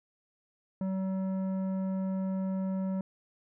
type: tone with tanh clipping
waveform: sine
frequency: 190 Hz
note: F#3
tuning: 46 cents sharp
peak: -31 dBFS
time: 0.81-3.01 s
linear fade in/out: 2 ms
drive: 11 dB
effects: none